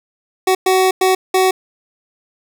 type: tone bursts at uneven times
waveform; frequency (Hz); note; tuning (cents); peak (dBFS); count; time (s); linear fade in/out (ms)
25% pulse; 375; F#4; +23; -7; 4; 0.47-0.55 / 0.66-0.91 / 1.01-1.15 / 1.34-1.51; 5
effects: none